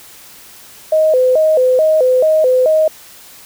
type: tone with vibrato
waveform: sine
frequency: 565 Hz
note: C#5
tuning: 33 cents sharp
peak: -8 dBFS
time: 0.92-2.88 s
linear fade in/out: 5 ms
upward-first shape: square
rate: 2.3 Hz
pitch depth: 180 cents each way
effects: white hiss -39 dBFS RMS until 3.45 s